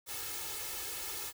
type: noise with comb filter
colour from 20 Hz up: white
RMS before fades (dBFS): -40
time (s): 0.06-1.33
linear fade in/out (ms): 50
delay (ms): 2.3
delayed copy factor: +0.95
effects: none